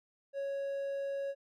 triangle tone, 554 Hz, C#5, 1 cent flat, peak -32 dBFS, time 0.33-1.35 s, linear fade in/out 50 ms, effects none

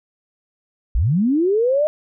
sine linear sweep, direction up, 42.66 to 622 Hz, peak -14 dBFS, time 0.95-1.87 s, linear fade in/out 0 ms, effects none

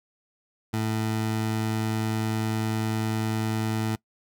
20% pulse tone, 110 Hz, A2, in tune, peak -20 dBFS, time 0.73-3.96 s, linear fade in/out 10 ms, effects noise-tail reverb RT60 0.1 s tail -23 dB re dry

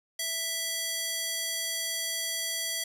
square tone with high-pass filter, 659.3 Hz, E5, in tune, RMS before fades -32 dBFS, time 0.19-2.84 s, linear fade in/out 5 ms, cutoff 3200 Hz, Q 0.61, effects resampled to 32000 Hz + 10-bit

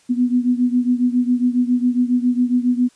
sine beating tone pair, 244.8 / 252.1 Hz, B3 / B3, -15 / +36 cents, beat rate 7.3 Hz, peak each -16 / -19 dBFS, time 0.09-2.89 s, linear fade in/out 20 ms, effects white hiss -55 dBFS RMS until 2.95 s + resampled to 22050 Hz

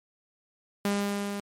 sawtooth tone with level ramp, 202 Hz, G#3, 48 cents flat, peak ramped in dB -20 to -28 dBFS, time 0.85-1.4 s, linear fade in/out 2 ms, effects MP3 64 kbps

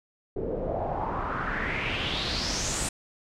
pink noise with low-pass filter sweep, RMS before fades -30 dBFS, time 0.36-2.89 s, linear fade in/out 5 ms, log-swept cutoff 400 to 8700 Hz, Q 4.3, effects none

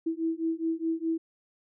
sine beating tone pair, 324.2 / 329 Hz, E4 / E4, -29 / -3 cents, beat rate 4.8 Hz, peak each -30 dBFS, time 0.06-1.18 s, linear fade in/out 10 ms, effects none

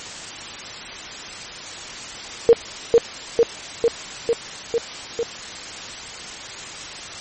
sine tone with echo, 466.2 Hz, A#4, in tune, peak -6 dBFS, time 2.49-2.53 s, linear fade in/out 0 ms, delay 450 ms, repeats 6, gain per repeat -2 dB, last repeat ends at 5.23 s, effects white hiss -33 dBFS RMS until 7.2 s + MP3 32 kbps

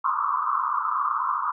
white band-pass noise, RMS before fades -25 dBFS, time 0.04-1.52 s, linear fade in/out 10 ms, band 980 to 1300 Hz, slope 96 dB/octave, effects none

